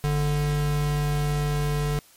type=tone pair together; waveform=square; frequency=49 / 146.83 Hz; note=G1 / D3; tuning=0 / 0 cents; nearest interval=octave + perfect fifth; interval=1900 cents; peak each=-29 / -24 dBFS; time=0.04-1.99 s; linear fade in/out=0 ms; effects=white hiss -54 dBFS RMS until 2.16 s + MP3 64 kbps